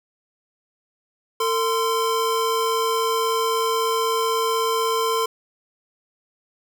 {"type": "tone pair together", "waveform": "square", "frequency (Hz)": [451.6, 1035], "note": ["A4", "C6"], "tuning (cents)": [45, -19], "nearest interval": "octave + major second", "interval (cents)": 1436, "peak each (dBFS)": [-23, -23], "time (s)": [1.4, 5.26], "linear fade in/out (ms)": 5, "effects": []}